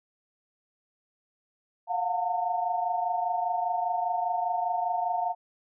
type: tone cluster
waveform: sine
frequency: 700 / 725 / 900 Hz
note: F5 / F#5 / A5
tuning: +4 / -35 / +39 cents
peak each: -30 dBFS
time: 1.87-5.35 s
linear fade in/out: 50 ms
effects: none